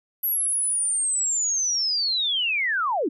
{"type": "linear sweep", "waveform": "sine", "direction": "down", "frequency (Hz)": [11750, 246.9], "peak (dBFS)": -21, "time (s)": [0.23, 3.09], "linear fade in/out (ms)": 10, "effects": []}